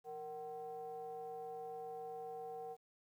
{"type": "ring-modulated tone", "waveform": "triangle", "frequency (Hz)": 146.83, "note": "D3", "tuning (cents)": 0, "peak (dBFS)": -39, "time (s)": [0.04, 2.77], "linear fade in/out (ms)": 50, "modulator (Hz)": 611, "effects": ["12-bit"]}